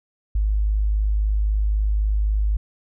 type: tone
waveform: sine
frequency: 51.9 Hz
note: G#1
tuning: in tune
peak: -17 dBFS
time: 0.35-2.57 s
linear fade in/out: 5 ms
effects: none